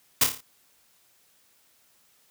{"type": "noise with echo", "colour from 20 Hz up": "white", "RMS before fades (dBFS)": -18, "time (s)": [0.21, 0.24], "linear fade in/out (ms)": 5, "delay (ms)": 28, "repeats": 6, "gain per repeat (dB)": -5, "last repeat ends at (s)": 0.408, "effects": ["white hiss -63 dBFS RMS until 2.3 s", "high-pass 60 Hz 12 dB/octave"]}